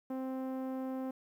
sawtooth tone with low-pass filter, 261.6 Hz, C4, in tune, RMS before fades -38 dBFS, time 0.1-1.11 s, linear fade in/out 5 ms, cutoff 820 Hz, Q 0.75, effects 11-bit

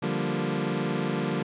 25% pulse chord, G minor seventh, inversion second, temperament equal, 146.83 / 174.61 / 196 / 233.1 Hz, D3 / F3 / G3 / Bb3, 0 / 0 / 0 / 0 cents, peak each -28 dBFS, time 0.02-1.43 s, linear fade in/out 10 ms, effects resampled to 8000 Hz

